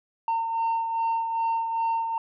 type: beating tone pair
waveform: sine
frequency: 911 / 913.5 Hz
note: A#5 / A#5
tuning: -40 / -35 cents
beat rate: 2.5 Hz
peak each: -22 / -31 dBFS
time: 0.28-2.18 s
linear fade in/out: 2 ms
effects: tanh soft clip ceiling -21 dBFS